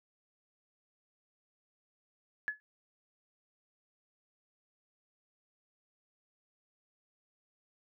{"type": "tone with exponential decay", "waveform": "sine", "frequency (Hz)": 1706, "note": "G#6", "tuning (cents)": 46, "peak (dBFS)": -27, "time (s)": [2.48, 2.6], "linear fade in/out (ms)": 0, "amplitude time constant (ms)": 24, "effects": []}